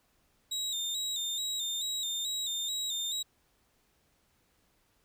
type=tone with vibrato; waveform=30% pulse; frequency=3729 Hz; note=A#7; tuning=in tune; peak=-29 dBFS; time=0.51-3.23 s; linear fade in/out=10 ms; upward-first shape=square; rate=2.3 Hz; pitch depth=51 cents each way; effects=pink hiss -71 dBFS RMS until 5.04 s